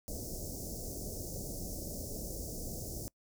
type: band-stop noise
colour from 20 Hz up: pink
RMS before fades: -41 dBFS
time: 0.08-3.08 s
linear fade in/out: 0 ms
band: 650 to 5200 Hz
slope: 48 dB/octave
effects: noise-tail reverb RT60 0.1 s tail -25 dB re dry